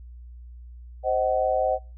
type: chord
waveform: sine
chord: C diminished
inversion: none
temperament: just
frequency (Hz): 523.3 / 627.9 / 753.5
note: C5 / Eb5 / Gb5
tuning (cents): 0 / +16 / +31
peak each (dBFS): -25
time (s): 1.03-1.79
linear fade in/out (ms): 50
effects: noise-tail reverb RT60 0.3 s tail -24 dB re dry + added 60 Hz sine -40 dBFS peak until 1.97 s